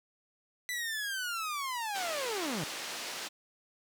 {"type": "linear sweep", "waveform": "sawtooth", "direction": "down", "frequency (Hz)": [2000, 135.5], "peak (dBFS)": -30, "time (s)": [0.69, 2.64], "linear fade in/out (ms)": 0}
{"type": "band-pass noise", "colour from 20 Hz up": "white", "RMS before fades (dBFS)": -40, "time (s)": [1.94, 3.29], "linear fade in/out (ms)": 20, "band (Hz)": [280, 5500], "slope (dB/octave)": 12}
{"effects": []}